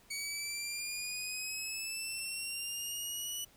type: linear sweep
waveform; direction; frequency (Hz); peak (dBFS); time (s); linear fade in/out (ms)
15% pulse; up; 2247 to 2960; -30; 0.1-3.45; 10
effects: pink hiss -63 dBFS RMS until 3.56 s